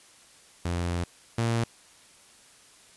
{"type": "tone pair in turn", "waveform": "sawtooth", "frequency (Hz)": [86.9, 115.76], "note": ["F2", "A#2"], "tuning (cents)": [-8, -12], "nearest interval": "perfect fourth", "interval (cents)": 496, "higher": "second", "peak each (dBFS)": [-23, -20], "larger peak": "second", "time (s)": [[0.65, 1.04], [1.38, 1.64]], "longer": "first", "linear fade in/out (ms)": 5, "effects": ["white hiss -55 dBFS RMS until 2.96 s", "resampled to 24000 Hz"]}